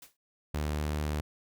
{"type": "noise with exponential decay", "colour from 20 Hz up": "white", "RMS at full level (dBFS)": -45, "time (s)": [0.02, 0.17], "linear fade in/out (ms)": 5, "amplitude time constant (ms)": 31}
{"type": "tone", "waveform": "sawtooth", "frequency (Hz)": 75.1, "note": "D2", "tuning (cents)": 39, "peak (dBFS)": -26, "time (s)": [0.54, 1.21], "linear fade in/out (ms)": 5}
{"effects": []}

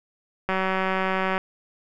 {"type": "click train", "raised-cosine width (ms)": 0.5, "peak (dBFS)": -10, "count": 169, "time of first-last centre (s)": [0.49, 1.379], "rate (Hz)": 189, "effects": []}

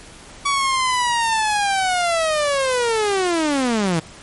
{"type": "linear sweep", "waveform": "sawtooth", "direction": "down", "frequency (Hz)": [1138, 155.56], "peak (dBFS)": -13, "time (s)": [0.45, 4], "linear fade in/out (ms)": 10, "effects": ["pink hiss -41 dBFS RMS until 4.22 s", "MP3 48 kbps"]}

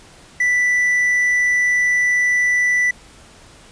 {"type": "tone", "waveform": "triangle", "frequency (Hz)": 1975.5, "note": "B6", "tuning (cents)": 0, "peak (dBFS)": -12, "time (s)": [0.4, 2.91], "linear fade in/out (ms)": 5, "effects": ["pink hiss -45 dBFS RMS until 3.71 s", "resampled to 22050 Hz"]}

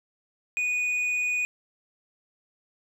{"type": "tone with tanh clipping", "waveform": "triangle", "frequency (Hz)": 2471, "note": "D#7", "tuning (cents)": -13, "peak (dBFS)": -25, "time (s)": [0.57, 1.45], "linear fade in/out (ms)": 0, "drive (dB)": 9, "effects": []}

